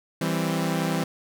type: chord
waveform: sawtooth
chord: C major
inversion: first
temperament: equal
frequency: 164.81 / 196 / 261.6 Hz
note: E3 / G3 / C4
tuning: 0 / 0 / 0 cents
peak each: -22 / -25 / -26 dBFS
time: 0.21-1.04 s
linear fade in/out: 5 ms
effects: none